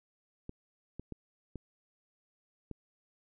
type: clicks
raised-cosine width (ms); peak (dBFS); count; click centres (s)
3; -28; 5; 0.494 / 0.996 / 1.123 / 1.557 / 2.713
effects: none